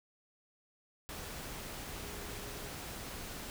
sine tone in noise, 410.7 Hz, G#4, 19 cents flat, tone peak -52 dBFS, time 2.01-2.68 s, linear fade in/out 0 ms, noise pink, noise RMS -44 dBFS, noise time 1.09-3.5 s, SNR -11 dB, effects none

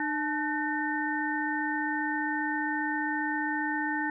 harmonic tone with a mistuned harmonic, 302.5 Hz, D#4, 49 cents flat, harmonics 1 / 3 / 5 / 6, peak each -32 / -33 / -36 / -32 dBFS, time 0-4.1 s, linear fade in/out 2 ms, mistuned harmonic 3, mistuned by -78 cents, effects none

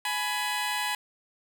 15% pulse tone pair together, 839.2 / 990 Hz, G#5 / B5, +18 / +4 cents, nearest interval minor third, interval 286 cents, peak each -24 dBFS, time 0.05-0.95 s, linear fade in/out 2 ms, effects none

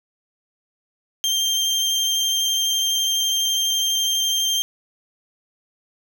30% pulse tone with vibrato, 3170 Hz, G7, 19 cents sharp, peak -16 dBFS, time 1.24-4.62 s, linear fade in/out 0 ms, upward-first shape triangle, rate 12 Hz, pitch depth 15 cents each way, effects none

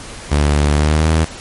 sawtooth tone with pitch glide, 73.3 to 79.93 Hz, D2 to D#2, -3 to +47 cents, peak -7 dBFS, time 0.31-1.25 s, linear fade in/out 10 ms, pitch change +150 cents, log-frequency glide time 0.72-1.12 s, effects pink hiss -32 dBFS RMS until 1.4 s + MP3 48 kbps

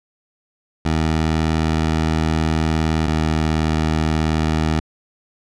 15% pulse tone pair in turn, 79.4 / 78.58 Hz, D#2 / D#2, +36 / +18 cents, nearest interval unison, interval 18 cents, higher first, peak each -10 dBFS, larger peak neither, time 0.85-3.07 / 3.07-4.8 s, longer first, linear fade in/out 5 ms, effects low-pass 6000 Hz 12 dB/octave

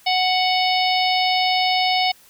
harmonic tone, 740 Hz, F#5, in tune, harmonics 1 / 3 / 4 / 5 / 6 / 7, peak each -19 / -24 / -25 / -26 / -27 / -27 dBFS, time 0.06-2.12 s, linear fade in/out 10 ms, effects white hiss -51 dBFS RMS until 2.29 s

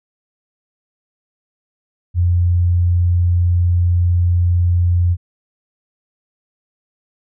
sine tone, 87.8 Hz, F2, 10 cents sharp, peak -11 dBFS, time 2.14-5.17 s, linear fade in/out 50 ms, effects none

